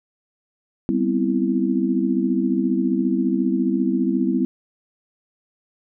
sine chord, C major seventh, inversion second, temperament equal, 196 / 246.9 / 261.6 / 329.6 Hz, G3 / B3 / C4 / E4, 0 / 0 / 0 / 0 cents, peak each -23 dBFS, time 0.89-4.45 s, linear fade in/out 0 ms, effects none

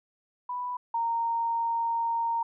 sine tone pair in turn, 987.8 / 925.1 Hz, B5 / A#5, 0 / -13 cents, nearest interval minor second, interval 113 cents, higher first, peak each -30 / -25 dBFS, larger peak second, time 0.49-0.77 / 0.94-2.43 s, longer second, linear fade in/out 5 ms, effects none

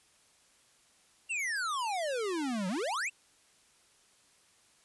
square exponential two-way sweep, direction down then up, 2823 to 177.3 to 2823 Hz, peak -32 dBFS, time 1.29-3.1 s, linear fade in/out 20 ms, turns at 2.68 s, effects white hiss -65 dBFS RMS until 4.84 s + resampled to 24000 Hz

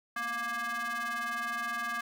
square ring-modulated tone, 233.4 Hz, A#3, 2 cents sharp, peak -30 dBFS, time 0.16-2.01 s, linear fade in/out 5 ms, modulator 1410 Hz, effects 12-bit

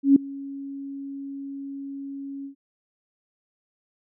sine tone with ADSR envelope, 276.6 Hz, C#4, 4 cents flat, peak -9 dBFS, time 0.03-2.55 s, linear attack 130 ms, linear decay 4 ms, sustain -23 dB, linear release 100 ms, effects none

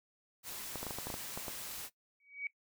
white noise, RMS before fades -44 dBFS, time 0.43-1.9 s, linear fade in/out 50 ms
clicks, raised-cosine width 1 ms, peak -26 dBFS, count 10, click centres 0.757 / 0.83 / 0.867 / 0.908 / 0.986 / 1.07 / 1.102 / 1.141 / 1.375 / 1.482 s
sine tone with exponential growth, 2263 Hz, C#7, 35 cents sharp, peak -33 dBFS, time 2.2-2.47 s, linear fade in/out 2 ms, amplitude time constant 58 ms
effects noise-tail reverb RT60 0.1 s tail -18 dB re dry

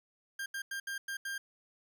40% pulse tone bursts at uneven times, 1597 Hz, G6, 32 cents sharp, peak -35 dBFS, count 6, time 0.39-0.46 / 0.54-0.62 / 0.71-0.8 / 0.87-0.98 / 1.08-1.17 / 1.25-1.38 s, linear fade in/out 5 ms, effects none

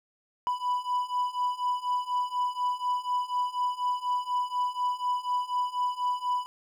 triangle beating tone pair, 987.8 / 991.9 Hz, B5 / B5, 0 / +7 cents, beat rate 4.1 Hz, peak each -29 / -27 dBFS, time 0.47-6.46 s, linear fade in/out 0 ms, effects none

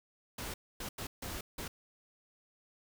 pink noise bursts at uneven times, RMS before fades -41 dBFS, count 5, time 0.38-0.54 / 0.8-0.89 / 0.98-1.07 / 1.22-1.41 / 1.58-1.68 s, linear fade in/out 5 ms, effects none

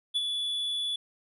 triangle tone with ADSR envelope, 3436 Hz, A7, 42 cents flat, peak -22 dBFS, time 0.14-0.96 s, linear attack 23 ms, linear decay 36 ms, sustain -5 dB, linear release 4 ms, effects resampled to 32000 Hz

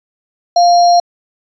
sine tone with sample-and-hold, 698.5 Hz, F5, in tune, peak -5 dBFS, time 0.56-1 s, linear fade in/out 5 ms, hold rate 4900 Hz, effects resampled to 16000 Hz

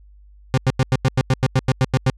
40% pulse tone bursts, 130.81 Hz, C3, in tune, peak -12 dBFS, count 13, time 0.54-2.099 s, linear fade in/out 0 ms, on 35 ms, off 92 ms, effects added 50 Hz sine -44 dBFS peak until 2.17 s + low-pass 7000 Hz 12 dB/octave

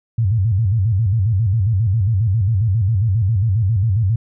sine tone with vibrato, 103.9 Hz, G#2, 1 cent sharp, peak -13 dBFS, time 0.18-4.16 s, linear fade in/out 5 ms, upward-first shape square, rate 7.4 Hz, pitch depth 170 cents each way, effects none

